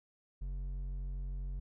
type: tone with hard clipping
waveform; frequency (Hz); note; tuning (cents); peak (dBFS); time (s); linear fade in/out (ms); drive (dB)
sine; 46.25; F#1; 0; -38; 0.41-1.6; 10; 6
effects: none